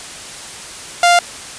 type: tone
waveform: sawtooth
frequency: 698.5 Hz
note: F5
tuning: in tune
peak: -4 dBFS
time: 1.03-1.19 s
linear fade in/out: 2 ms
effects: white hiss -31 dBFS RMS until 1.58 s + resampled to 22050 Hz